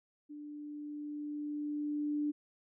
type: tone with level ramp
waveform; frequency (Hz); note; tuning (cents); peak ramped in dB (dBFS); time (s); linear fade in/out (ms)
sine; 295.6; D4; +11; -44 to -30; 0.29-2.32; 20
effects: none